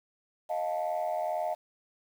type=tone cluster; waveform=sine; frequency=623 / 705 / 876 Hz; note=D#5 / F5 / A5; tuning=+2 / +16 / -8 cents; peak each=-31 / -31 / -36 dBFS; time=0.49-1.55 s; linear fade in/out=20 ms; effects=tanh soft clip ceiling -23 dBFS + 9-bit